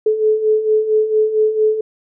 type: beating tone pair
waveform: sine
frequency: 428.9 / 433.3 Hz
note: A4 / A4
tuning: -44 / -27 cents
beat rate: 4.4 Hz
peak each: -19 / -13 dBFS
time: 0.06-1.81 s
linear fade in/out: 5 ms
effects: none